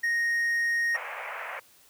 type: tone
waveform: triangle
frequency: 1864.7 Hz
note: A#6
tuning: in tune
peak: -22 dBFS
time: 0.03-0.97 s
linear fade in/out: 10 ms
type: band-pass noise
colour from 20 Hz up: white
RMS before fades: -37 dBFS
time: 0.94-1.6 s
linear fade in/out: 10 ms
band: 520 to 2400 Hz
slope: 48 dB/octave
effects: white hiss -58 dBFS RMS until 1.89 s